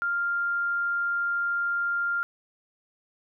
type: tone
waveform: sine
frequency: 1396.9 Hz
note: F6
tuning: in tune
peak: -24 dBFS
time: 0.02-2.23 s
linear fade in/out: 0 ms
effects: none